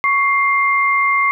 sine tone pair together, 1115.1 / 2105 Hz, C#6 / C7, +10 / +10 cents, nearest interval major seventh, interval 1100 cents, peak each -15 dBFS, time 0.04-1.31 s, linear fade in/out 0 ms, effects none

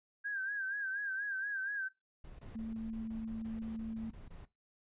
sine tone with vibrato, 1600 Hz, G6, 35 cents sharp, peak -35 dBFS, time 0.24-1.89 s, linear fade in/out 20 ms, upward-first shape sine, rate 4.2 Hz, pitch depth 79 cents each way
brown noise bursts, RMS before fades -50 dBFS, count 13, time 2.24-4.454 s, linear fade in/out 5 ms, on 150 ms, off 22 ms
sine tone, 223.3 Hz, A3, 26 cents sharp, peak -38 dBFS, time 2.55-4.1 s, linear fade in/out 5 ms
effects noise-tail reverb RT60 0.2 s tail -17 dB re dry + resampled to 8000 Hz

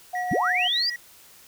sine tone, 726 Hz, F#5, 33 cents flat, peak -26 dBFS, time 0.13-0.68 s, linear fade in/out 10 ms
triangle tone with tremolo, 1922 Hz, B6, 48 cents flat, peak -27 dBFS, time 0.15-0.96 s, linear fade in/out 2 ms, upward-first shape sine, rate 6.7 Hz, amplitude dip 65%
sine linear sweep, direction up, 92.5 to 4978 Hz, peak -21 dBFS, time 0.31-0.9 s, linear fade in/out 5 ms
effects white hiss -51 dBFS RMS until 1.47 s

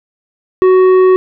sine tone with tanh clipping, 372.2 Hz, F#4, 10 cents sharp, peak -6 dBFS, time 0.62-1.16 s, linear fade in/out 0 ms, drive 9 dB, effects none

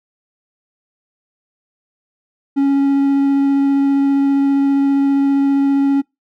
triangle tone with vibrato, 277.2 Hz, C#4, in tune, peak -9 dBFS, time 2.56-6.02 s, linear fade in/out 20 ms, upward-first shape triangle, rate 15 Hz, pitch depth 9 cents each way, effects noise-tail reverb RT60 0.2 s tail -24 dB re dry

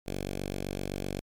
5% pulse tone with notch filter, 47.79 Hz, G1, 43 cents flat, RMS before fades -35 dBFS, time 0.06-1.21 s, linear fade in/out 10 ms, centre 1300 Hz, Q 1.5, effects MP3 96 kbps

